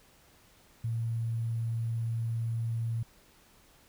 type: tone with sample-and-hold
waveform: sine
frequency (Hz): 114.7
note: A#2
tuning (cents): -28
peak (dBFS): -29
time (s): 0.84-3.03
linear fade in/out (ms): 5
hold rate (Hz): 11025
effects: pink hiss -61 dBFS RMS until 3.88 s